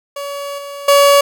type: tone with level steps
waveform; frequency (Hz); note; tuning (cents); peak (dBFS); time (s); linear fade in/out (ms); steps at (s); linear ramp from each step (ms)
30% pulse; 566; C#5; +36; -20 / -24 / -4; 0.16-1.21; 5; 0.58 / 0.88; 5
effects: none